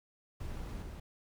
brown noise with level steps, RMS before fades -41 / -44 dBFS, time 0.4-1 s, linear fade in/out 5 ms, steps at 0.82 s, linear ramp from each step 5 ms, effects none

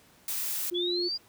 blue noise, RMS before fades -32 dBFS, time 0.28-0.7 s, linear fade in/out 2 ms
sine tone, 352.5 Hz, F4, 16 cents sharp, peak -29 dBFS, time 0.71-1.09 s, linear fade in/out 20 ms
sine linear sweep, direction up, 3322 to 4882 Hz, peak -29 dBFS, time 0.74-1.18 s, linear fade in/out 20 ms
effects pink hiss -59 dBFS RMS until 1.28 s + high-pass 80 Hz 12 dB/octave

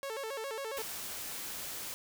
sawtooth tone with vibrato, 493.9 Hz, B4, in tune, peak -33 dBFS, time 0.03-0.82 s, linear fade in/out 0 ms, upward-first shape square, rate 7.3 Hz, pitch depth 190 cents each way
white noise, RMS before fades -41 dBFS, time 0.77-1.94 s, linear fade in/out 0 ms
effects none

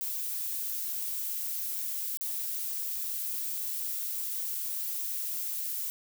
violet noise with dropouts, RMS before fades -34 dBFS, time 0.01-5.9 s, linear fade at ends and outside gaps 0 ms, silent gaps 2.172-2.21 s, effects none

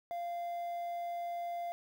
triangle tone with quantisation, 693 Hz, F5, 14 cents flat, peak -34 dBFS, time 0.11-1.72 s, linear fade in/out 0 ms, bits 10, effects none

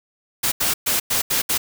white noise bursts at uneven times, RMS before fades -20 dBFS, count 6, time 0.43-0.52 / 0.6-0.74 / 0.86-1 / 1.1-1.22 / 1.3-1.42 / 1.49-1.58 s, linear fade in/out 10 ms, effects none

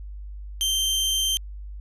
sawtooth tone, 3136 Hz, G7, in tune, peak -18 dBFS, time 0.61-1.37 s, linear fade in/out 0 ms, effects added 50 Hz sine -34 dBFS peak until 1.8 s + resampled to 32000 Hz

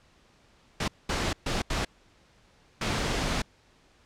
pink noise bursts at uneven times, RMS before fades -28 dBFS, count 5, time 0.8-0.88 / 1.09-1.33 / 1.46-1.62 / 1.7-1.85 / 2.81-3.42 s, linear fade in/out 5 ms, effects pink hiss -61 dBFS RMS until 4.05 s + low-pass 6000 Hz 12 dB/octave

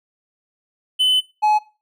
triangle tone pair in turn, 3025 / 848.9 Hz, F#7 / G#5, +38 / +38 cents, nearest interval octave + minor seventh, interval 2200 cents, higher first, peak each -11 dBFS, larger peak neither, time 0.99-1.21 / 1.42-1.59 s, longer first, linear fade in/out 20 ms, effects noise-tail reverb RT60 0.3 s tail -18 dB re dry

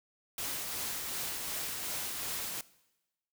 white noise with tremolo, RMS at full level -36 dBFS, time 0.38-2.61 s, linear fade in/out 2 ms, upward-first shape triangle, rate 2.7 Hz, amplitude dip 30%, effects noise-tail reverb RT60 1.0 s tail -20 dB re dry

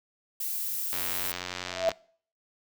violet noise, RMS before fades -32 dBFS, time 0.4-1.32 s, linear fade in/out 5 ms
click train, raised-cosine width 0.2 ms, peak -16 dBFS, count 90, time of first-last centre 0.93-1.917 s, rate 90.2 Hz
sine tone with exponential growth, 659.3 Hz, E5, in tune, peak -17 dBFS, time 1.66-1.89 s, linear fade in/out 0 ms, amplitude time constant 49 ms
effects noise-tail reverb RT60 0.5 s tail -23 dB re dry

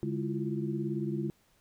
sine tone cluster, 142.7 / 206.8 / 333.5 / 351.5 Hz, D3 / G#3 / E4 / F4, -49 / -7 / +20 / +11 cents, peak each -35 / -35 / -36 / -38 dBFS, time 0.03-1.3 s, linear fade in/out 0 ms, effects pink hiss -68 dBFS RMS until 1.6 s

